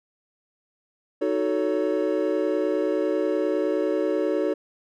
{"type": "chord", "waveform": "triangle", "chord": "D# half-diminished seventh", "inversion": "none", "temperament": "equal with one note detuned", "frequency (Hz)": [311.1, 370, 440, 561.5], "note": ["D#4", "F#4", "A4", "C#5"], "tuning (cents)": [0, 0, 0, 22], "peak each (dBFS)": -25, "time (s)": [1.21, 4.54], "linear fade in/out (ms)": 10, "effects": []}